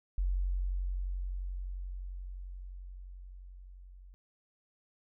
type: tone with level ramp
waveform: sine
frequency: 45.75 Hz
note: F#1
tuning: 19 cents flat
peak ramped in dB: -27 to -50 dBFS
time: 0.18-4.14 s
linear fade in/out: 0 ms
effects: none